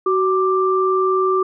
sine tone pair together, 375.9 / 1179 Hz, F#4 / D6, +27 / +6 cents, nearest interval octave + minor sixth, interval 1979 cents, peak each -16 / -18 dBFS, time 0.06-1.43 s, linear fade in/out 5 ms, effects none

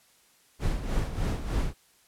brown noise with tremolo, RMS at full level -26 dBFS, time 0.59-1.74 s, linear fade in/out 50 ms, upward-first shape sine, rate 3.3 Hz, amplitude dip 65%, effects white hiss -62 dBFS RMS until 2.07 s + low-pass 12000 Hz 12 dB/octave

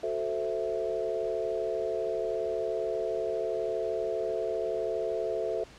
sine chord, F# half-diminished seventh, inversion none, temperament equal with one note detuned, 370 / 442.5 / 523.3 / 659.3 Hz, F#4 / A4 / C5 / E5, 0 / +10 / 0 / 0 cents, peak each -36 / -32 / -36 / -33 dBFS, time 0.03-5.64 s, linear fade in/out 5 ms, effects pink hiss -52 dBFS RMS until 5.78 s + low-pass 6000 Hz 12 dB/octave

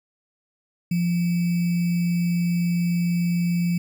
sine tone with sample-and-hold, 173.5 Hz, F3, 11 cents flat, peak -19 dBFS, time 0.91-3.78 s, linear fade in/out 5 ms, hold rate 2450 Hz, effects none

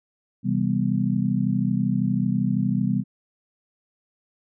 sine chord, C major seventh, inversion none, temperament just, 130.81 / 163.52 / 196.22 / 245.3 Hz, C3 / E3 / G3 / B3, 0 / -14 / +2 / -12 cents, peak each -26 / -28 / -23 / -26 dBFS, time 0.43-3.04 s, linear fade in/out 50 ms, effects none

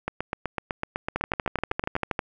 two click trains, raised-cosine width 0.5 ms, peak -12 / -10 dBFS, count 16 / 14, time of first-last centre 0.08-1.964 / 1.16-2.192 s, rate 7.96 / 12.6 Hz, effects none

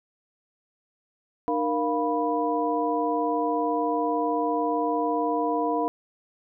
sine tone cluster, 303 / 469.3 / 698 / 983 Hz, D#4 / A#4 / F5 / B5, -46 / +12 / -1 / -8 cents, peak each -28 dBFS, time 1.48-5.88 s, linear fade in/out 0 ms, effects none

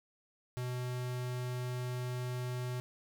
square tone, 124.8 Hz, B2, 19 cents sharp, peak -36 dBFS, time 0.57-2.8 s, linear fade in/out 0 ms, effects none

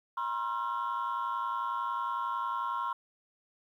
sine tone cluster, 955 / 1066 / 1362 Hz, A#5 / C6 / F6, +42 / +32 / -44 cents, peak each -34 / -32 / -36 dBFS, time 0.17-2.93 s, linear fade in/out 5 ms, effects tanh soft clip ceiling -26 dBFS + 11-bit

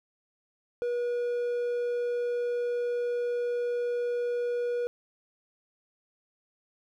triangle tone, 482.7 Hz, B4, 40 cents flat, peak -25 dBFS, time 0.82-4.87 s, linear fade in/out 0 ms, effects none

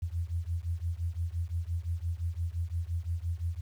sine beating tone pair, 82.41 / 88.21 Hz, E2 / F2, 0 / +18 cents, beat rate 5.8 Hz, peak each -33 / -34 dBFS, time 0.02-3.61 s, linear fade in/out 10 ms, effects 10-bit

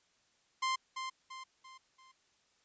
sawtooth tone with echo, 1046.5 Hz, C6, in tune, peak -27 dBFS, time 0.62-0.76 s, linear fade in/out 10 ms, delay 340 ms, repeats 4, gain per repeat -7 dB, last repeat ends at 2.12 s, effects white hiss -72 dBFS RMS until 2.64 s + resampled to 16000 Hz

